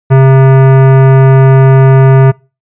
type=tone with hard clipping; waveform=sine; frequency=133.5 Hz; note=C3; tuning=35 cents sharp; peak=-3 dBFS; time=0.1-2.32 s; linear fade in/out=20 ms; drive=18 dB; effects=noise-tail reverb RT60 0.3 s tail -24 dB re dry + resampled to 8000 Hz

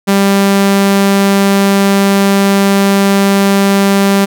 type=tone; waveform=sawtooth; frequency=197.6 Hz; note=G3; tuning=14 cents sharp; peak=-3 dBFS; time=0.07-4.26 s; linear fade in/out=20 ms; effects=none

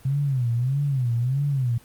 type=tone with vibrato; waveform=sine; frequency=129.9 Hz; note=C3; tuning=12 cents flat; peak=-20 dBFS; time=0.05-1.78 s; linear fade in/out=5 ms; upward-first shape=sine; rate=1.6 Hz; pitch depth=180 cents each way; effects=pink hiss -52 dBFS RMS until 1.84 s + Opus 32 kbps

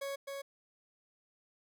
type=tone with echo; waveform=40% pulse; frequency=554.4 Hz; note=C#5; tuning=in tune; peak=-36 dBFS; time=0.01-0.16 s; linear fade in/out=10 ms; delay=260 ms; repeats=1; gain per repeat=-3 dB; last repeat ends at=0.42 s; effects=none

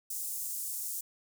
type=high-pass noise; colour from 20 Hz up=pink; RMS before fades=-37 dBFS; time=0.1-1.01 s; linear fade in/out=5 ms; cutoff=7500 Hz; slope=24 dB/octave; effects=none

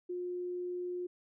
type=tone; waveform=sine; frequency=357.3 Hz; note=F4; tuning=40 cents sharp; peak=-35 dBFS; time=0.09-1.07 s; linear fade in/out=10 ms; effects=none

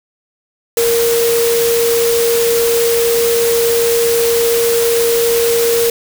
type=tone in noise; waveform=sine; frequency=466.2 Hz; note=A#4; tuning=in tune; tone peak=-11 dBFS; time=0.77-5.9 s; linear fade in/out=2 ms; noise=white; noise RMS=-19 dBFS; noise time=0.77-5.9 s; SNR=+5 dB; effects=none

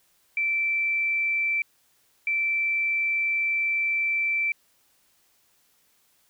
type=tone bursts at uneven times; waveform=sine; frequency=2334 Hz; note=D7; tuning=11 cents flat; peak=-22 dBFS; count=2; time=0.37-1.62 / 2.27-4.52 s; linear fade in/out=2 ms; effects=white hiss -65 dBFS RMS until 6.29 s

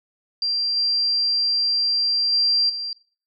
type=tone with level steps; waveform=sine; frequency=4725 Hz; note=D8; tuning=10 cents sharp; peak=-20 / -18 / -16 / -26 dBFS; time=0.42-2.93 s; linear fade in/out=2 ms; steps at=0.76 / 2.32 / 2.69 s; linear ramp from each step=10 ms; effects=noise-tail reverb RT60 0.4 s tail -19 dB re dry

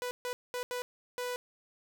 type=tone bursts at uneven times; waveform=sawtooth; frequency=493.9 Hz; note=B4; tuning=in tune; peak=-30 dBFS; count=5; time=0.02-0.11 / 0.25-0.33 / 0.54-0.63 / 0.71-0.82 / 1.18-1.36 s; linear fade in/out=0 ms; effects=none

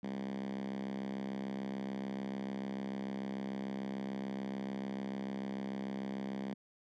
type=tone with high-pass filter; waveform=5% pulse; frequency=66.8 Hz; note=C2; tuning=36 cents sharp; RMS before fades=-40 dBFS; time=0.03-6.54 s; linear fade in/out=5 ms; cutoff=200 Hz; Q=5.1; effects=low-pass 4000 Hz 12 dB/octave

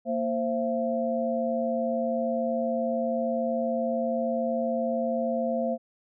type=tone cluster; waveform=sine; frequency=232 / 526 / 675 Hz; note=A#3 / C5 / E5; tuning=-8 / +9 / +41 cents; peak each=-29 dBFS; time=0.05-5.78 s; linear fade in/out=50 ms; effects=none

